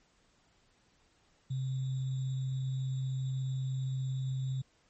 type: tone with sample-and-hold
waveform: sine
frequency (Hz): 131.7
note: C3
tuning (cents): +12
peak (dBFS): -31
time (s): 1.5-4.62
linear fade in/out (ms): 10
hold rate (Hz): 3675
effects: pink hiss -69 dBFS RMS until 4.89 s + MP3 32 kbps